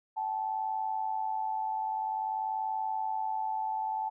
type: tone pair together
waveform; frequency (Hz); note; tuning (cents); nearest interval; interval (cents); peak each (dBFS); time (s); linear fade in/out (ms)
sine; 769.5 / 870; G5 / A5; -32 / -20; major second; 212; -36 / -31; 0.16-4.1; 20
effects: none